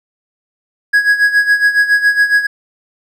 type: tone with tremolo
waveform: triangle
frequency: 1661.2 Hz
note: G#6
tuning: in tune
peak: -4 dBFS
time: 0.93-2.47 s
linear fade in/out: 10 ms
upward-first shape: sine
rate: 7.2 Hz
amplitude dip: 75%
effects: none